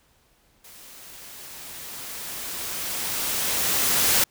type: noise with level ramp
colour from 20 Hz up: white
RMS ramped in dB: -47 to -19 dBFS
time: 0.64-4.24 s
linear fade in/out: 5 ms
effects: pink hiss -62 dBFS RMS until 4.3 s